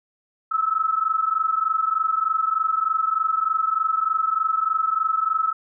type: tone pair together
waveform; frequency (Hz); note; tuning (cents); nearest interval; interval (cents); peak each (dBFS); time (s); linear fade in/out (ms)
sine; 1291 / 1314.3; E6 / E6; -37 / -6; unison; 31; -22; 0.51-5.53; 10
effects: none